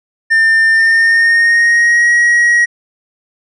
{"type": "tone with pitch glide", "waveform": "triangle", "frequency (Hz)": [1800, 1900.4], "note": ["A6", "A#6"], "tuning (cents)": [39, 33], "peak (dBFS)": -5, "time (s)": [0.3, 2.66], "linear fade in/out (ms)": 20, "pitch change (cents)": 94, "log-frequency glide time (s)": [0.73, 2.11], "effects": ["resampled to 24000 Hz"]}